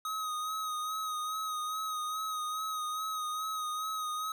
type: tone with vibrato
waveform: square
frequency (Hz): 1259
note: D#6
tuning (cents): +20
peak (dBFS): -34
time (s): 0.05-4.32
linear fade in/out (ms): 2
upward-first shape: sine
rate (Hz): 2.4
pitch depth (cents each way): 33
effects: none